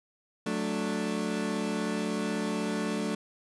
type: chord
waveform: 30% pulse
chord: D major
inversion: first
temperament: equal with one note detuned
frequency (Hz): 183.83 / 220 / 293.7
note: F#3 / A3 / D4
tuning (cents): -11 / 0 / 0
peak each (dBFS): -32 / -29 / -32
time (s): 0.46-3.15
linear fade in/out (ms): 5
effects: resampled to 24000 Hz